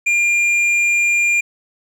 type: tone with hard clipping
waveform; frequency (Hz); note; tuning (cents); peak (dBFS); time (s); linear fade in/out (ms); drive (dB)
sine; 2400; D7; +37; -14; 0.06-1.41; 10; 5
effects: none